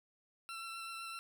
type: tone with vibrato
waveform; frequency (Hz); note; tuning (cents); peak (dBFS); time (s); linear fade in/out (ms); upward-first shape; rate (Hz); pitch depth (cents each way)
20% pulse; 1346; E6; +36; -38; 0.49-1.19; 0; sine; 7.9; 11
effects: none